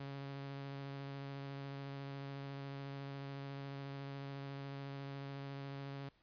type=tone with vibrato; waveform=sawtooth; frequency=138.59 Hz; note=C#3; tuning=in tune; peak=-40 dBFS; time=0-6.09 s; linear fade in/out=5 ms; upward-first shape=square; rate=14 Hz; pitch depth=9 cents each way; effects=pink hiss -73 dBFS RMS until 6.22 s + resampled to 11025 Hz